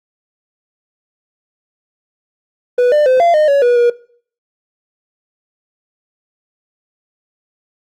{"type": "tone with pitch steps", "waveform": "triangle", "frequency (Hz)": [492.3, 597, 514, 686, 611, 562, 485.2, 478.4], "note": ["B4", "D5", "C5", "F5", "D#5", "C#5", "B4", "A#4"], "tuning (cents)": [-6, 28, -31, -31, -32, 24, -31, 45], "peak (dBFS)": -6, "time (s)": [2.78, 3.9], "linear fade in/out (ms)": 5, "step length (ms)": 140, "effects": ["noise-tail reverb RT60 0.5 s tail -20 dB re dry", "Opus 24 kbps"]}